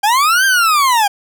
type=linear two-way sweep; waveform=40% pulse; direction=up then down; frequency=784 to 1600 to 784 Hz; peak=-9 dBFS; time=0.03-1.08 s; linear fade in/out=10 ms; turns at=0.45 s; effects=none